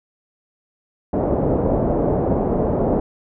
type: low-pass noise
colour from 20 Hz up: white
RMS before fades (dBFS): -19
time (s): 1.13-3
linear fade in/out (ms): 5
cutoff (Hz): 620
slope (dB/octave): 24
effects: none